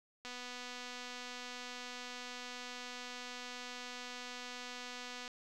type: click train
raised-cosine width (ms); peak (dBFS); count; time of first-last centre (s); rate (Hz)
0.2; -29; 1243; 0.25-5.278; 247
effects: none